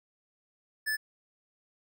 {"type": "tone", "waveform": "square", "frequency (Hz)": 1739, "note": "A6", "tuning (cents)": -21, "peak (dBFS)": -29, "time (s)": [0.86, 0.97], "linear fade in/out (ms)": 20, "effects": []}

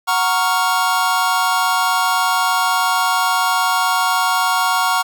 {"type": "chord", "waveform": "square", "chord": "Gb major seventh", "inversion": "none", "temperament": "equal", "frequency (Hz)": [740, 932.3, 1108.7, 1396.9], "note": ["Gb5", "Bb5", "Db6", "F6"], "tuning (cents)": [0, 0, 0, 0], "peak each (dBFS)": [-22, -21, -20, -21], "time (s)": [0.07, 5.03], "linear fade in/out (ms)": 20, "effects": []}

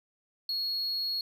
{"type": "tone", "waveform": "triangle", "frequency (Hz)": 4321, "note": "C#8", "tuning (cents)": -45, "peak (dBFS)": -28, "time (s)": [0.49, 1.21], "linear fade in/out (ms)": 2, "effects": []}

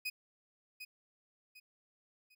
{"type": "tone with echo", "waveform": "30% pulse", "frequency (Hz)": 2500, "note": "D#7", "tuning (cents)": 8, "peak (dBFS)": -33, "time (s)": [0.05, 0.1], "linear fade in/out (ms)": 10, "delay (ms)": 750, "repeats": 3, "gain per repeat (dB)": -9, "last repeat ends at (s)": 2.35, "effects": []}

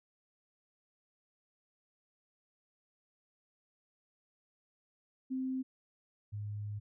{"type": "tone pair in turn", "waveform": "sine", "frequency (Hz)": [260.6, 103.99], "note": ["C4", "G#2"], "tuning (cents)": [-7, 3], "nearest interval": "octave + major third", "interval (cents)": 1590, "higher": "first", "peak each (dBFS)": [-33, -37], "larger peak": "first", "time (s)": [[5.3, 5.63], [6.32, 6.8]], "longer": "second", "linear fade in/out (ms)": 20, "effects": []}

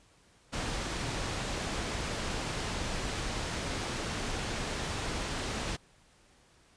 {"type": "low-pass noise", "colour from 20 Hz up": "pink", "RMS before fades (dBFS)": -35, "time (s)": [0.52, 5.77], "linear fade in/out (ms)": 20, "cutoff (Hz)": 7300, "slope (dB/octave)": 12, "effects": ["pink hiss -63 dBFS RMS until 6.76 s", "resampled to 22050 Hz"]}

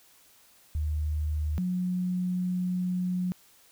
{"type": "tone pair in turn", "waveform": "sine", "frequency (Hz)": [76.2, 181.24], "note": ["D#2", "F#3"], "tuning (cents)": [-36, -36], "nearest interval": "octave + minor third", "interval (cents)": 1500, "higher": "second", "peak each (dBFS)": [-26, -26], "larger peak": "neither", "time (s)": [[0.75, 1.58], [1.58, 3.32]], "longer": "second", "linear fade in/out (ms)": 0, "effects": ["white hiss -59 dBFS RMS until 3.71 s"]}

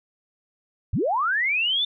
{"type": "linear sweep", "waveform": "sine", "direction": "up", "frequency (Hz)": [55, 3600], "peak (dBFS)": -20, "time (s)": [0.93, 1.85], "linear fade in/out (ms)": 5, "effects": []}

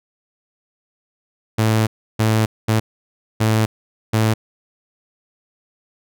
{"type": "tone bursts at uneven times", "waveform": "sawtooth", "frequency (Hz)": 110, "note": "A2", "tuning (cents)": 0, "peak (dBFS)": -10, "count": 5, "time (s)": [[1.58, 1.87], [2.19, 2.46], [2.68, 2.8], [3.4, 3.66], [4.13, 4.34]], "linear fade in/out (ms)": 10, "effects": []}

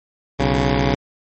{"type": "tone pair together", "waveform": "10% pulse", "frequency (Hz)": [62.06, 138.59], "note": ["B1", "C#3"], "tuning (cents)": [9, 0], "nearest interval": "octave + major second", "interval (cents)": 1391, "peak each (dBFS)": -10, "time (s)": [0.39, 0.95], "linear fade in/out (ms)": 10, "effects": ["low-pass 5000 Hz 12 dB/octave", "MP3 32 kbps"]}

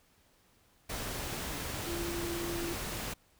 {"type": "tone in noise", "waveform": "sine", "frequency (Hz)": 341.7, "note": "F4", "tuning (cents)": -38, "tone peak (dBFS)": -36, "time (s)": [1.86, 2.74], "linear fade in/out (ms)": 10, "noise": "pink", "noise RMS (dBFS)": -38, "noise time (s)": [0.89, 3.14], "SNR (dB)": -1, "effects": ["pink hiss -67 dBFS RMS until 3.39 s"]}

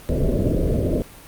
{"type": "low-pass noise", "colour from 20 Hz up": "pink", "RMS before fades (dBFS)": -20, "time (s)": [0.09, 1.02], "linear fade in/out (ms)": 0, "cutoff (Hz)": 630, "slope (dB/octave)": 96, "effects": ["pink hiss -43 dBFS RMS until 1.27 s", "Opus 32 kbps"]}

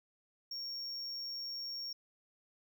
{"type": "tone", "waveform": "triangle", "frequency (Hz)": 5530, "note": "F8", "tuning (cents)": -18, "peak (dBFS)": -38, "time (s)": [0.51, 1.93], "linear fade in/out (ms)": 5, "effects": []}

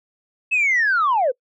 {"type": "linear sweep", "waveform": "sine", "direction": "down", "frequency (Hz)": [2637, 462.8], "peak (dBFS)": -14, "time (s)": [0.51, 1.32], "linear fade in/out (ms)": 20, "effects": ["noise-tail reverb RT60 0.1 s tail -25 dB re dry", "tanh soft clip ceiling -12 dBFS"]}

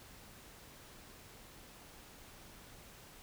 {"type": "silence", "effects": ["pink hiss -56 dBFS RMS until 3.22 s"]}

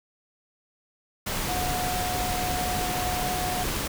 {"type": "tone in noise", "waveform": "sine", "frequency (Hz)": 727, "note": "F#5", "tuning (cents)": -31, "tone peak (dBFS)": -29, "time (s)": [1.48, 3.64], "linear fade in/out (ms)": 10, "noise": "pink", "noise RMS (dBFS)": -29, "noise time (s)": [1.26, 3.88], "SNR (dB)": -3, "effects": []}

